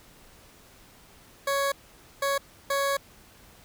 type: tone bursts at uneven times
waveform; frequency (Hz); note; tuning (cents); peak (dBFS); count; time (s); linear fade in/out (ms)
20% pulse; 556; C#5; +5; -19; 3; 1.47-1.72 / 2.22-2.38 / 2.7-2.97; 5
effects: pink hiss -54 dBFS RMS until 3.64 s